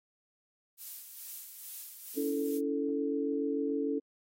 violet noise with tremolo, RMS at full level -41 dBFS, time 0.77-2.61 s, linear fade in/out 50 ms, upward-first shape sine, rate 2.3 Hz, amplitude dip 50%
sine chord, A major, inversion first, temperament equal with one note detuned, 282.8 / 329.6 / 440 Hz, C#4 / E4 / A4, +35 / 0 / 0 cents, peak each -32 / -38 / -33 dBFS, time 2.16-4 s, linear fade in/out 20 ms
effects AAC 48 kbps

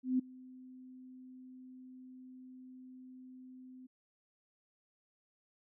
sine tone with ADSR envelope, 256.1 Hz, C4, 37 cents flat, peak -26 dBFS, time 0.03-3.87 s, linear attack 160 ms, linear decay 9 ms, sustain -24 dB, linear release 12 ms, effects none

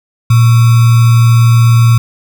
sine tone with sample-and-hold, 116.54 Hz, A#2, in tune, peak -3 dBFS, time 0.3-1.98 s, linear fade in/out 5 ms, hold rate 1225 Hz, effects none

